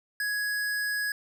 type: tone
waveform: square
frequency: 1670 Hz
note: G#6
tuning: 9 cents sharp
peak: -28 dBFS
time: 0.2-1.12 s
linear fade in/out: 2 ms
effects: none